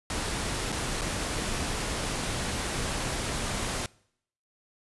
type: noise with dropouts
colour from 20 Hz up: pink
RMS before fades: -31 dBFS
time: 0.1-3.86 s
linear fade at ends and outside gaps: 1 ms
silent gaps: 0.72-0.725 / 1.012-1.017 s
effects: noise-tail reverb RT60 0.7 s tail -24 dB re dry + resampled to 24000 Hz